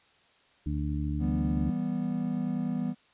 harmonic tone, 73.42 Hz, D2, in tune, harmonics 1 / 2 / 3 / 4, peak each -31 / -33 / -38 / -35 dBFS, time 0.66-1.7 s, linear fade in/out 5 ms
triangle chord, E minor, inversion none, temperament equal with one note detuned, 164.81 / 196 / 245.2 Hz, E3 / G3 / B3, 0 / 0 / -12 cents, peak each -32 / -31 / -29 dBFS, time 1.19-2.95 s, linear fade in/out 50 ms
effects white hiss -63 dBFS RMS until 3.13 s + resampled to 8000 Hz

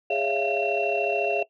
sine tone cluster, 411.4 / 558 / 660 / 694 / 2720 Hz, G#4 / C#5 / E5 / F5 / F7, -16 / +11 / +2 / -11 / -46 cents, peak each -28 dBFS, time 0.1-1.43 s, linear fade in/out 5 ms, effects noise-tail reverb RT60 0.1 s tail -17 dB re dry + tanh soft clip ceiling -13 dBFS

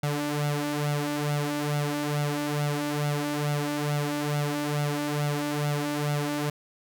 sawtooth tone with flanger, 146.83 Hz, D3, in tune, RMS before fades -28 dBFS, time 0.03-6.5 s, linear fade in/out 5 ms, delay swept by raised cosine 1.4 to 3.5 ms, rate 2.3 Hz, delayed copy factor +0.7, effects none

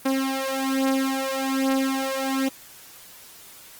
sawtooth beating tone pair, 266.9 / 268.1 Hz, C4 / C4, +35 / +42 cents, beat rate 1.2 Hz, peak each -21 dBFS, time 0.05-2.49 s, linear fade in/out 10 ms, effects white hiss -46 dBFS RMS until 3.79 s + Opus 24 kbps

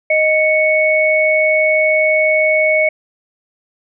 sine tone pair together, 622.5 / 2217 Hz, D#5 / C#7, +1 / 0 cents, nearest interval octave + minor seventh, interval 2199 cents, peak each -13 dBFS, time 0.1-2.89 s, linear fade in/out 5 ms, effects none

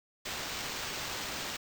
violet noise with sample-and-hold, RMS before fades -38 dBFS, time 0.25-1.57 s, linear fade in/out 10 ms, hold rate 11025 Hz, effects none

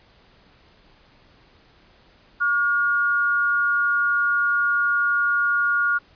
sine tone pair together, 1144.9 / 1426 Hz, D6 / F6, -44 / +36 cents, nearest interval major third, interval 380 cents, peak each -27 / -18 dBFS, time 2.4-5.99 s, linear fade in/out 20 ms, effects pink hiss -55 dBFS RMS until 6.15 s + resampled to 11025 Hz

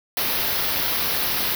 white band-stop noise, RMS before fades -23 dBFS, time 0.17-1.55 s, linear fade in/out 2 ms, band 5500 to 11000 Hz, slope 48 dB/octave, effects none

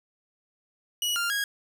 sawtooth tone with pitch steps, 2918 / 1396 / 1644 Hz, F#7 / F6 / G#6, -25 / -1 / -18 cents, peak -22 dBFS, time 1.02-1.44 s, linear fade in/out 2 ms, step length 140 ms, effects none

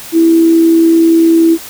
sine tone with amplitude modulation, 329.6 Hz, E4, in tune, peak -3 dBFS, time 0.12-1.58 s, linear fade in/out 50 ms, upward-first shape sine, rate 70.2 Hz, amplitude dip 25%, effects white hiss -29 dBFS RMS until 1.69 s

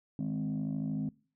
sine chord, Ab major, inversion second, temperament equal, 155.56 / 207.7 / 261.6 Hz, Eb3 / Ab3 / C4, 0 / 0 / 0 cents, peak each -34 dBFS, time 0.19-1.09 s, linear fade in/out 2 ms, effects noise-tail reverb RT60 0.4 s tail -22 dB re dry + tanh soft clip ceiling -27 dBFS

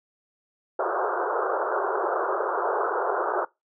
pink band-pass noise, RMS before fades -26 dBFS, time 0.79-3.45 s, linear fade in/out 5 ms, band 360 to 1500 Hz, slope 96 dB/octave, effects noise-tail reverb RT60 0.2 s tail -22 dB re dry

